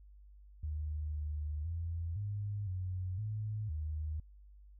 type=tone with pitch steps; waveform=sine; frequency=76.1 / 75.3 / 83.8 / 102.6 / 91.9 / 107.1 / 77.3 Hz; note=D#2 / D2 / E2 / G#2 / F#2 / A2 / D#2; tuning=-38 / +44 / +29 / -21 / -11 / -46 / -11 cents; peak=-35 dBFS; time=0.63-4.2 s; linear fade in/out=5 ms; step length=510 ms; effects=added 50 Hz sine -54 dBFS peak until 4.79 s